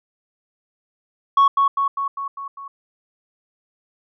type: tone with echo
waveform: sine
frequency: 1108.7 Hz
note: C#6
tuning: in tune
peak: -8 dBFS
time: 1.37-1.48 s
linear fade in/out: 5 ms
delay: 200 ms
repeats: 6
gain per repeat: -4 dB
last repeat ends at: 2.68 s
effects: tanh soft clip ceiling -9 dBFS